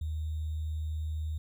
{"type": "tone with sample-and-hold", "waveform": "sine", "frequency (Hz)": 78, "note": "D#2", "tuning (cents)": 5, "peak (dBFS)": -31, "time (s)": [0.01, 1.38], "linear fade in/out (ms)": 5, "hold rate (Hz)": 3675, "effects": []}